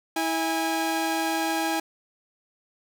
sawtooth tone pair together, 325 / 819 Hz, E4 / G#5, -24 / -24 cents, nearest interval octave + major third, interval 1600 cents, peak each -23 dBFS, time 0.16-1.8 s, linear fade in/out 5 ms, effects none

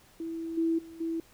sine tone with level steps, 328.8 Hz, E4, 4 cents flat, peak -33 / -24 / -44 / -29 dBFS, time 0.2-1.2 s, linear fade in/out 2 ms, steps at 0.57 / 0.78 / 1 s, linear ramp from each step 10 ms, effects pink hiss -59 dBFS RMS until 1.33 s

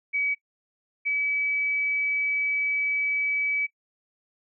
sine tone pair in turn, 2274 / 2288 Hz, C#7 / D7, +44 / -46 cents, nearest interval unison, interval 10 cents, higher second, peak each -23 dBFS, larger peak neither, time 0.13-0.35 / 1.05-3.67 s, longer second, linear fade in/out 20 ms, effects noise-tail reverb RT60 0.1 s tail -18 dB re dry

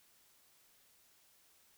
silence, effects white hiss -68 dBFS RMS until 1.77 s

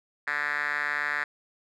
5% pulse tone with band-pass filter, 146.83 Hz, D3, in tune, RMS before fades -29 dBFS, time 0.27-1.24 s, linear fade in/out 5 ms, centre 1800 Hz, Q 4.5, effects none

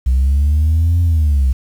sine linear two-way sweep, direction up then down, 62.5 to 86.9 to 62.8 Hz, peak -8 dBFS, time 0.06-1.53 s, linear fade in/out 10 ms, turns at 1.01 s, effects tanh soft clip ceiling -8 dBFS + 7-bit

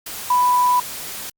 sine tone in noise, 990 Hz, B5, 4 cents sharp, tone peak -13 dBFS, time 0.3-0.8 s, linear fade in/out 5 ms, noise white, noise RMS -31 dBFS, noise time 0.06-1.3 s, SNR +15 dB, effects Opus 48 kbps

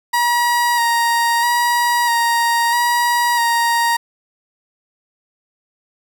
30% pulse tone with vibrato, 947 Hz, A#5, 27 cents sharp, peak -11 dBFS, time 0.13-3.97 s, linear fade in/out 10 ms, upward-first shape square, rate 0.77 Hz, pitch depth 21 cents each way, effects 8-bit

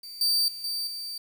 40% pulse tone with level steps, 4635 Hz, D8, 24 cents flat, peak -38 / -20 / -35 / -27 / -32 dBFS, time 0.03-1.18 s, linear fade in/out 5 ms, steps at 0.21 / 0.48 / 0.64 / 0.87 s, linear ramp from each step 2 ms, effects 9-bit

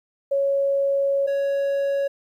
sine / triangle tone pair in turn, 554.4 / 556.8 Hz, C#5 / C#5, 0 / +8 cents, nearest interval unison, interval 8 cents, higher second, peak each -18 / -18 dBFS, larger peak neither, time 0.31-1.27 / 1.27-2.08 s, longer first, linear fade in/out 10 ms, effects 10-bit

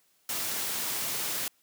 white noise, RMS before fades -32 dBFS, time 0.29-1.48 s, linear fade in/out 2 ms, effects white hiss -68 dBFS RMS until 1.62 s + high-pass 100 Hz 12 dB/octave

